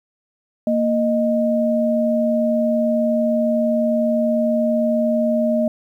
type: tone pair together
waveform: sine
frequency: 232.3 / 619 Hz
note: A#3 / D#5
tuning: -6 / -9 cents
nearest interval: octave + perfect fourth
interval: 1697 cents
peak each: -18 dBFS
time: 0.67-5.68 s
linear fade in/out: 2 ms
effects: 9-bit